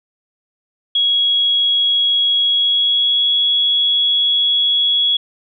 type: tone with pitch glide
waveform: sine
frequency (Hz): 3322 to 3351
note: G#7 to G#7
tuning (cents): 0 to +15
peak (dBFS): -12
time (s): 0.95-5.17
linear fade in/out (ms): 5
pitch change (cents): +15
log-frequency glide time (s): 2.43-3.33
effects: none